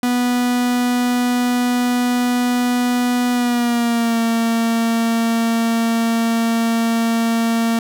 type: tone with pitch glide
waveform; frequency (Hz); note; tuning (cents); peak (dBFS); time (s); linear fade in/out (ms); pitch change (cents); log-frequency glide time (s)
45% pulse; 245.7 to 229.2; B3 to A#3; -9 to -29; -15; 0.03-7.79; 2; -120; 3.32-4.19
effects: none